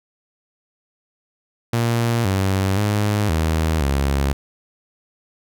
sawtooth tone with pitch steps, 117.1 / 96.2 / 104.1 / 79.9 / 69.2 Hz, A#2 / G2 / G#2 / D#2 / C#2, +8 / -32 / +5 / +47 / -2 cents, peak -13 dBFS, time 1.73-4.33 s, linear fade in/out 5 ms, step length 520 ms, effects none

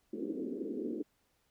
pink band-pass noise, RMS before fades -38 dBFS, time 0.13-1.03 s, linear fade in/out 10 ms, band 230 to 430 Hz, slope 48 dB/octave, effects pink hiss -75 dBFS RMS until 1.5 s

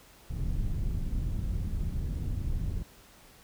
pink low-pass noise, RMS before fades -31 dBFS, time 0.3-2.83 s, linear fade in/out 5 ms, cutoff 130 Hz, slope 12 dB/octave, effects pink hiss -56 dBFS RMS until 3.43 s

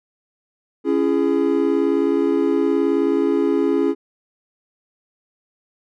triangle chord, C# minor, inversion none, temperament equal with one note detuned, 277.2 / 336.4 / 415.3 Hz, C#4 / E4 / G#4, 0 / +35 / 0 cents, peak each -18 dBFS, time 0.84-3.95 s, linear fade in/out 50 ms, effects none

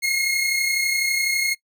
sawtooth tone pair together, 2126 / 2158 Hz, C7 / C#7, +27 / -47 cents, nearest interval unison, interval 26 cents, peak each -24 / -17 dBFS, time 0.02-1.55 s, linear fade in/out 20 ms, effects noise-tail reverb RT60 0.1 s tail -21 dB re dry

